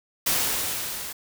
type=noise with level ramp; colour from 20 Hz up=white; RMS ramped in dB=-22 to -35 dBFS; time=0.26-1.13 s; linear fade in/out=10 ms; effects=none